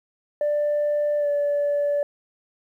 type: tone with pitch glide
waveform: sine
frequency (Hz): 590 to 578.5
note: D5 to D5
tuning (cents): +8 to -26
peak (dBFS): -18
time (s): 0.41-2.03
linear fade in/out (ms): 2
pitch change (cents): -34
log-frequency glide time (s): 1.18-1.28
effects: tanh soft clip ceiling -17 dBFS + 10-bit